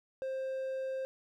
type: tone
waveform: triangle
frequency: 528 Hz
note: C5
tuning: 16 cents sharp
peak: -32 dBFS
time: 0.22-1.05 s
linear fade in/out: 0 ms
effects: none